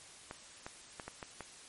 clicks, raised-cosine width 0.5 ms, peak -27 dBFS, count 6, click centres 0.311 / 0.665 / 0.998 / 1.08 / 1.228 / 1.407 s, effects white hiss -54 dBFS RMS until 1.68 s + MP3 48 kbps

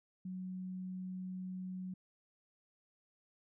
sine tone, 185 Hz, F#3, in tune, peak -40 dBFS, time 0.25-1.94 s, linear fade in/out 5 ms, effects none

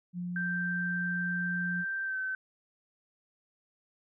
sine tone, 177.1 Hz, F3, 24 cents sharp, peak -33 dBFS, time 0.13-1.85 s, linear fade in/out 50 ms
sine tone with pitch glide, 1568 to 1533.1 Hz, G6 to G6, 0 to -39 cents, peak -31 dBFS, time 0.36-2.35 s, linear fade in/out 2 ms, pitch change -39 cents, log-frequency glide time 2.04-2.17 s
effects none

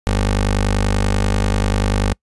15% pulse tone with notch filter, 50.3 Hz, G1, 45 cents sharp, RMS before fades -17 dBFS, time 0.07-2.13 s, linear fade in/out 0 ms, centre 140 Hz, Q 2, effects noise-tail reverb RT60 0.1 s tail -26 dB re dry + resampled to 24000 Hz

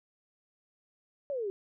sine exponential sweep, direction down, 587.3 to 377.9 Hz, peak -31 dBFS, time 1.3-1.5 s, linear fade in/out 0 ms, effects none

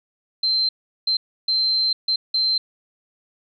sine tone bursts at uneven times, 4116 Hz, C8, 29 cents flat, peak -17 dBFS, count 5, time 0.43-0.69 / 1.07-1.17 / 1.48-1.93 / 2.08-2.16 / 2.34-2.58 s, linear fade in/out 5 ms, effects none

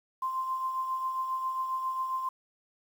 sine tone with tremolo, 1044 Hz, C6, 4 cents flat, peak -27 dBFS, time 0.22-2.29 s, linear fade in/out 5 ms, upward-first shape triangle, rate 7.4 Hz, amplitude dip 50%, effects 9-bit

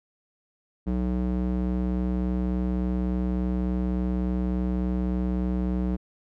square tone with band-pass filter, 61.74 Hz, B1, in tune, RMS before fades -26 dBFS, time 0.86-5.97 s, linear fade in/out 20 ms, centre 210 Hz, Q 1.1, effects none

